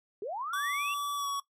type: linear sweep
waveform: sine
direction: up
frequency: 370 to 2794 Hz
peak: -33 dBFS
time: 0.22-0.94 s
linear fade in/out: 2 ms
type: tone with pitch glide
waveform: square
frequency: 1149 to 1124.1 Hz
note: D6 to C#6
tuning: -38 to +24 cents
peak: -31 dBFS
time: 0.53-1.4 s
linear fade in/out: 5 ms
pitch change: -38 cents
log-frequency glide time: 1.16-1.28 s
effects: noise-tail reverb RT60 0.1 s tail -17 dB re dry + MP3 64 kbps